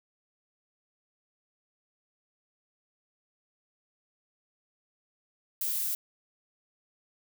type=noise; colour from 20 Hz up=violet; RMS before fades=-31 dBFS; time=5.61-5.95 s; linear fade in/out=2 ms; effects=none

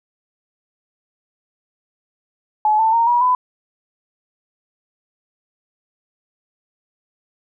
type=tone with pitch steps; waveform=sine; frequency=854 / 888.7 / 924.9 / 962.5 / 1001.6 Hz; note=G#5 / A5 / A#5 / B5 / B5; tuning=+48 / +17 / -14 / -45 / +24 cents; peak=-12 dBFS; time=2.65-3.35 s; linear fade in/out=2 ms; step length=140 ms; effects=none

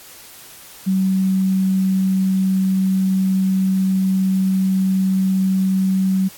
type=tone; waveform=sine; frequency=189.9 Hz; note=F#3; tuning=45 cents sharp; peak=-14 dBFS; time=0.86-6.29 s; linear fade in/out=20 ms; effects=white hiss -41 dBFS RMS until 6.37 s + AAC 64 kbps

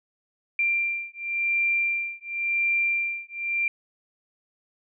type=beating tone pair; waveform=sine; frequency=2371 / 2371.93 Hz; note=D7 / D7; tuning=+16 / +17 cents; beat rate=0.93 Hz; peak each=-26 dBFS; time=0.59-3.68 s; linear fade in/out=2 ms; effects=none

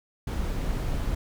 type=noise; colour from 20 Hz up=brown; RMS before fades=-28 dBFS; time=0.27-1.15 s; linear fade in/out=5 ms; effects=none

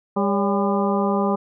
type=harmonic tone with a mistuned harmonic; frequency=200.9 Hz; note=G3; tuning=43 cents sharp; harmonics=1 / 2 / 3 / 4 / 5 / 6; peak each=-21 / -24 / -26 / -27 / -28 / -29 dBFS; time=0.16-1.36 s; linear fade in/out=10 ms; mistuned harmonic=3; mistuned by=-88 cents; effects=none

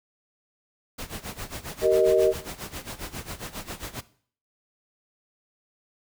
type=noise with tremolo; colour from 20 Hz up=pink; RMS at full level=-34 dBFS; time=0.98-4.01 s; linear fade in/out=10 ms; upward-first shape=sine; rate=7.4 Hz; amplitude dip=85%
type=chord; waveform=sine; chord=Eb major; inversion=first; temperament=equal with one note detuned; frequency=383.3 / 466.2 / 622.3 Hz; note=G4 / Bb4 / Eb5; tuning=-39 / 0 / 0 cents; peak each=-21 dBFS; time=1.81-2.34 s; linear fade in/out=50 ms
effects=noise-tail reverb RT60 0.5 s tail -17 dB re dry

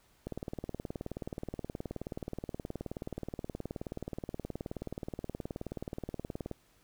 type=click train; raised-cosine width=2 ms; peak=-24 dBFS; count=119; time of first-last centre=0.27-6.513 s; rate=18.9 Hz; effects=pink hiss -67 dBFS RMS until 6.83 s

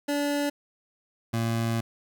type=tone pair in turn; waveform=25% pulse; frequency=288.4 / 114.72 Hz; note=D4 / A#2; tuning=-31 / -27 cents; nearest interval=octave + major third; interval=1596 cents; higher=first; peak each=-21 dBFS; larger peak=neither; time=0.08-0.5 / 1.33-1.81 s; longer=second; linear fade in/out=10 ms; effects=none

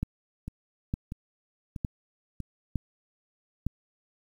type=two click trains; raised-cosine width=5 ms; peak=-16 / -23 dBFS; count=5 / 4; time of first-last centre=0.03-3.666 / 0.48-2.403 s; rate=1.1 / 1.56 Hz; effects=9-bit

